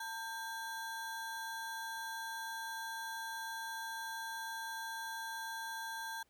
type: ring-modulated tone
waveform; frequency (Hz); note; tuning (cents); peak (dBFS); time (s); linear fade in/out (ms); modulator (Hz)
square; 1244.5; D#6; 0; -38; 0-6.23; 5; 343
effects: pink hiss -75 dBFS RMS until 6.29 s